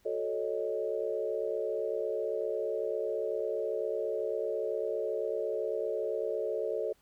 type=chord; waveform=sine; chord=D# half-diminished seventh; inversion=first; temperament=equal; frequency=370 / 440 / 554.4 / 622.3 Hz; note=F#4 / A4 / C#5 / D#5; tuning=0 / 0 / 0 / 0 cents; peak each=-39 / -33 / -36 / -37 dBFS; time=0.05-6.93 s; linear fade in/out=10 ms; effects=pink hiss -68 dBFS RMS until 7.01 s